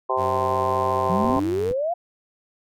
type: harmonic tone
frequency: 129.8 Hz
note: C3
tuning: 13 cents flat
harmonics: 3 / 4 / 5 / 6 / 7 / 8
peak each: -28 / -28 / -28 / -28 / -28 / -24 dBFS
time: 0.09-1.4 s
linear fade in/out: 10 ms
type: tone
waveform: sawtooth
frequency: 94.5 Hz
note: F#2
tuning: 37 cents sharp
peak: -26 dBFS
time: 0.16-1.74 s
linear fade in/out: 50 ms
type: exponential sweep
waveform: sine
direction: up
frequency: 172.2 to 722 Hz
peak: -21 dBFS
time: 1.09-1.94 s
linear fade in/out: 10 ms
type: clicks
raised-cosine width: 3 ms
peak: -17 dBFS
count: 4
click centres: 1.246 / 1.298 / 1.366 / 1.711 s
effects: none